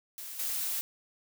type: noise with level steps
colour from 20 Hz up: blue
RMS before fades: -42 / -33 dBFS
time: 0.18-0.81 s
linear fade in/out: 0 ms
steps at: 0.39 s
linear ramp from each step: 5 ms
effects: none